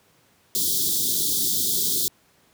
white band-stop noise, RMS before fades -23 dBFS, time 0.55-2.08 s, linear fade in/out 0 ms, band 440 to 3300 Hz, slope 96 dB/octave, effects pink hiss -60 dBFS RMS until 2.53 s + high-pass 100 Hz 12 dB/octave

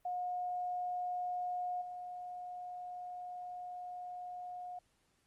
sine tone with level steps, 720 Hz, F#5, 47 cents flat, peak -35 / -42 dBFS, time 0.05-4.79 s, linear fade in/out 5 ms, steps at 1.81 s, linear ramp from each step 10 ms, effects pink hiss -75 dBFS RMS until 5.26 s + Opus 24 kbps

